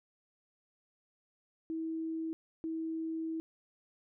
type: tone bursts at uneven times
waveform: sine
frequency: 323.2 Hz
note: E4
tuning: 34 cents flat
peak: -34 dBFS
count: 2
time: 1.7-2.33 / 2.64-3.4 s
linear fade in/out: 0 ms
effects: none